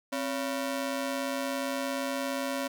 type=ring-modulated tone; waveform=sawtooth; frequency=415.3 Hz; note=G#4; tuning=in tune; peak=-23 dBFS; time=0.12-2.68 s; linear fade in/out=10 ms; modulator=149 Hz; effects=none